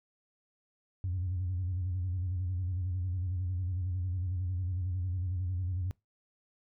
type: tone with vibrato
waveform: sine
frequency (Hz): 90.8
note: F#2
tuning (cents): -32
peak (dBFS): -29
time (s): 1.04-5.91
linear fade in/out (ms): 0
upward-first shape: square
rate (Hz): 11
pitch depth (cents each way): 66
effects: noise-tail reverb RT60 0.2 s tail -24 dB re dry + tanh soft clip ceiling -27 dBFS